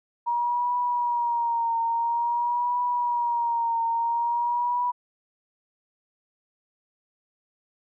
sine tone with vibrato, 948 Hz, A#5, 29 cents sharp, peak -22 dBFS, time 0.26-4.92 s, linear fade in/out 20 ms, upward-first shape triangle, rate 0.49 Hz, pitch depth 56 cents each way, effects none

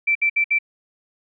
sine tone bursts, 2336 Hz, D7, 10 cents flat, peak -15 dBFS, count 4, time 0.07-0.588 s, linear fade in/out 10 ms, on 83 ms, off 62 ms, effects none

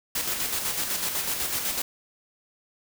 white noise with tremolo, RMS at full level -27 dBFS, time 0.15-1.82 s, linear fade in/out 5 ms, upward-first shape square, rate 8 Hz, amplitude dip 40%, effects none

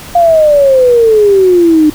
sine exponential sweep, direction down, 706 to 299.5 Hz, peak -3 dBFS, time 0.15-1.9 s, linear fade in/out 5 ms, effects pink hiss -29 dBFS RMS until 1.94 s

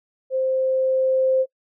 sine tone with level ramp, 523.3 Hz, C5, in tune, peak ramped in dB -19 to -15 dBFS, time 0.3-1.46 s, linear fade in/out 50 ms, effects noise-tail reverb RT60 0.1 s tail -23 dB re dry

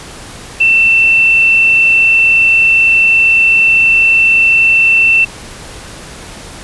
sine tone, 2682 Hz, E7, 29 cents sharp, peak -5 dBFS, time 0.6-5.25 s, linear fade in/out 10 ms, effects pink hiss -30 dBFS RMS until 6.63 s + resampled to 24000 Hz

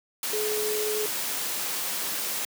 sine tone in noise, 425.5 Hz, G#4, 42 cents sharp, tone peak -27 dBFS, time 0.33-1.06 s, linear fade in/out 2 ms, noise white, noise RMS -30 dBFS, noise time 0.23-2.45 s, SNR 0 dB, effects high-pass 200 Hz 12 dB/octave

